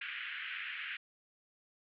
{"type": "band-pass noise", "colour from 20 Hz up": "pink", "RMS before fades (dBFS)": -42, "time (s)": [0.01, 0.97], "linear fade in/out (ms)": 5, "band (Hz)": [1500, 3000], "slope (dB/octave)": 48, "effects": []}